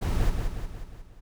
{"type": "noise with echo", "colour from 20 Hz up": "brown", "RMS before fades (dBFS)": -24, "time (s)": [0.01, 0.31], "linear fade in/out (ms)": 20, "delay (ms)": 180, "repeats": 5, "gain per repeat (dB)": -5, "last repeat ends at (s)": 1.21, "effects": []}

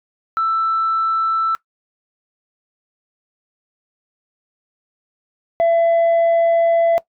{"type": "tone pair in turn", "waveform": "sine", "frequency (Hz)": [1326, 671.3], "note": ["E6", "E5"], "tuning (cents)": [10, 31], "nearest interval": "octave", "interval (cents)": 1179, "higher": "first", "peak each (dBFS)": [-14, -9], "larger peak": "second", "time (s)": [[0.37, 1.55], [5.6, 6.98]], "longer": "second", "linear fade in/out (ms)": 0, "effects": ["noise-tail reverb RT60 0.1 s tail -20 dB re dry", "tanh soft clip ceiling -11 dBFS"]}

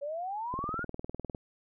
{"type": "exponential sweep", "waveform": "sine", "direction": "up", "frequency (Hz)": [554.4, 1480], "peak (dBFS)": -33, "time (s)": [0.01, 0.85], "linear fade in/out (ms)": 20}
{"type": "click train", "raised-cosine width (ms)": 2, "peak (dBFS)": -24, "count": 17, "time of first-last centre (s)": [0.54, 1.348], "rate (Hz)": 19.8}
{"effects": []}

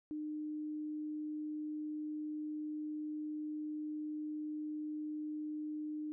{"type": "tone", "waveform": "sine", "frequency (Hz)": 303.8, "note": "D#4", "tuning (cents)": -41, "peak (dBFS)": -38, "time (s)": [0.11, 6.12], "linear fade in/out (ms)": 0, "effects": []}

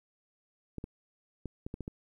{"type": "clicks", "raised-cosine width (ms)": 3, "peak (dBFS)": -25, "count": 7, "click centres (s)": [0.783, 0.841, 1.457, 1.665, 1.741, 1.807, 1.879], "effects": ["11-bit"]}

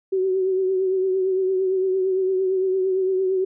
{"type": "tone with vibrato", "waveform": "sine", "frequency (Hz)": 377.3, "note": "F#4", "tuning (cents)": 34, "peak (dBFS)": -18, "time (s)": [0.12, 3.45], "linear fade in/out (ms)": 10, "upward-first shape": "triangle", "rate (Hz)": 8.8, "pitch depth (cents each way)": 45, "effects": []}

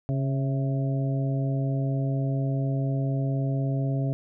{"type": "harmonic tone with a mistuned harmonic", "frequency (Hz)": 136.6, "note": "C#3", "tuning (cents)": -25, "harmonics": [1, 2, 3, 4, 5], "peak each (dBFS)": [-24, -32, -39, -40, -37], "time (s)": [0.09, 4.13], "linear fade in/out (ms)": 0, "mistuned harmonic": 5, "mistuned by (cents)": -51, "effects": []}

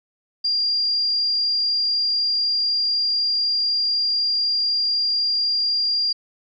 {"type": "tone", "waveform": "sine", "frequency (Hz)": 4788, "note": "D8", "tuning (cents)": 33, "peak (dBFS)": -18, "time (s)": [0.44, 6.13], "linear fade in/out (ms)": 10, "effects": []}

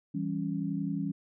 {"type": "chord", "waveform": "sine", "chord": "C# diminished", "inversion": "first", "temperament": "equal", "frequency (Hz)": [164.81, 196, 277.2], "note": ["E3", "G3", "C#4"], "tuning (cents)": [0, 0, 0], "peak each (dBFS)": -34, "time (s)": [0.14, 1.12], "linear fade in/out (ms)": 10, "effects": []}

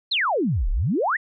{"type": "exponential two-way sweep", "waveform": "sine", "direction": "down then up", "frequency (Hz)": [4400, 30.68, 2043], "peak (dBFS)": -19, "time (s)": [0.11, 1.17], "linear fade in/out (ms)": 10, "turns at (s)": 0.7, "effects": []}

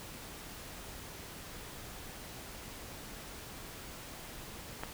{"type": "click", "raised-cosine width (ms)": 0.5, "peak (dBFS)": -22, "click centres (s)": 4.835, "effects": ["pink hiss -47 dBFS RMS until 4.93 s"]}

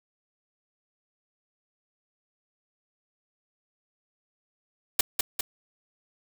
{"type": "noise with echo", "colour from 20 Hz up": "white", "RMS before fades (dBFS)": -20, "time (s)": [4.99, 5.01], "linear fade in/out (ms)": 5, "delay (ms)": 200, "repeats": 2, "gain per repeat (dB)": -4, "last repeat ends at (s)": 5.41, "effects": []}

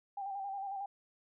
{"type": "tone with vibrato", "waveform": "sine", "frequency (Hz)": 789, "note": "G5", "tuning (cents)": 11, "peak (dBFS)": -37, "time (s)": [0.17, 0.86], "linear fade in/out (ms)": 5, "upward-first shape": "square", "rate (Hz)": 11, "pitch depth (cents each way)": 36, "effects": []}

